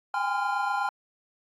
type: tone cluster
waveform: triangle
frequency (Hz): 797 / 825 / 1023 / 1395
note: G5 / G#5 / C6 / F6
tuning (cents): +28 / -12 / -39 / -2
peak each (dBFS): -29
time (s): 0.14-0.89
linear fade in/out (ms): 2
effects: AAC 64 kbps